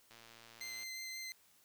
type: click train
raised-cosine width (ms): 0.2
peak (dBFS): -39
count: 84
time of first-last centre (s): 0.11-0.832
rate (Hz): 115
type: tone with vibrato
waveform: 20% pulse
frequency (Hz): 2072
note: C7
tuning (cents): -17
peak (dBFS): -38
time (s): 0.61-1.32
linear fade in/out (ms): 0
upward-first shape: sine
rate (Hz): 5.6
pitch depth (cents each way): 11
effects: white hiss -68 dBFS RMS until 1.64 s